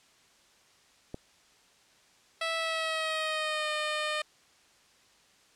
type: click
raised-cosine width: 2 ms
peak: -24 dBFS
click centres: 1.144 s
type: tone with pitch glide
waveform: 10% pulse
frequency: 656 to 608.5 Hz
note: E5 to D#5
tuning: -9 to -39 cents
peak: -21 dBFS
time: 2.41-4.22 s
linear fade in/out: 5 ms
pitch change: -130 cents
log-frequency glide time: 2.56-3.71 s
effects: white hiss -62 dBFS RMS until 5.55 s + low-pass 7000 Hz 12 dB/octave